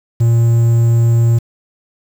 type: tone with quantisation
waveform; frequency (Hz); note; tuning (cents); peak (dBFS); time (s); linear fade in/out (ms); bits
triangle; 116.54; A#2; 0; -6; 0.2-1.39; 10; 6
effects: none